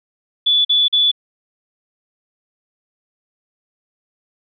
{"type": "tone bursts", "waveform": "sine", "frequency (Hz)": 3453, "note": "A7", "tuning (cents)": -33, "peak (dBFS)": -11, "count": 3, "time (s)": [0.46, 1.116], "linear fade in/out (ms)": 10, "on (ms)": 190, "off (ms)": 43, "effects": []}